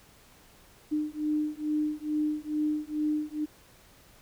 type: beating tone pair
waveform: sine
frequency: 301.7 / 304 Hz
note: D4 / D#4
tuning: +47 / -40 cents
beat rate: 2.3 Hz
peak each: -30 dBFS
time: 0.91-3.46 s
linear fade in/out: 20 ms
effects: pink hiss -57 dBFS RMS until 4.21 s